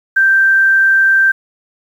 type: tone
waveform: sine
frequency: 1568 Hz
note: G6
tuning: in tune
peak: -7 dBFS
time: 0.16-1.32 s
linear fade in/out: 10 ms
effects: 7-bit